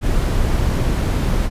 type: noise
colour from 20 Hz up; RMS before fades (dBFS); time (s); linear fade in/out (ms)
brown; -17; 0.01-1.5; 50
effects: resampled to 32000 Hz